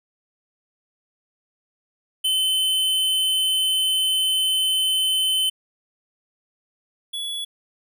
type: tone pair in turn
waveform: square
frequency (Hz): 3056 / 3391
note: G7 / G#7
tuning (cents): -45 / +35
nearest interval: major second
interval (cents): 180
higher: second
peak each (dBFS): -19 / -27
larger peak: first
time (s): 2.24-5.5 / 7.13-7.45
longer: first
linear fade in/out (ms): 10
effects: none